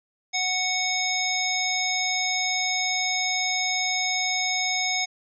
harmonic tone with a mistuned harmonic, 740 Hz, F#5, in tune, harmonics 1 / 3 / 5 / 7 / 9, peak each -31 / -27 / -31 / -29 / -30 dBFS, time 0.33-5.06 s, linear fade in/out 20 ms, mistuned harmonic 9, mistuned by -30 cents, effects none

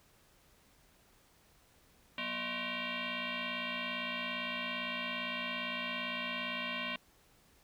sine tone with frequency modulation, 241.8 Hz, B3, 36 cents flat, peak -35 dBFS, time 2.18-6.96 s, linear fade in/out 2 ms, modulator 426 Hz, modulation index 7.5, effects pink hiss -66 dBFS RMS until 7.63 s

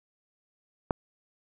click, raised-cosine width 1 ms, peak -11 dBFS, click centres 0.908 s, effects none

